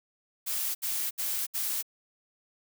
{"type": "noise bursts", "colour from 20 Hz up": "blue", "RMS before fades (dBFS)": -31, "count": 4, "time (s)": [0.46, 1.827], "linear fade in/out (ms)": 20, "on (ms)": 290, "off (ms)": 69, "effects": []}